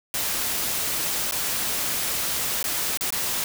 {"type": "noise with dropouts", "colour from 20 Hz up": "white", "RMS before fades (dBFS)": -26, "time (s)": [0.14, 3.44], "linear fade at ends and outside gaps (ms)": 1, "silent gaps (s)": [[1.311, 1.322], [2.628, 2.641], [2.973, 3.009], [3.105, 3.124]], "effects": []}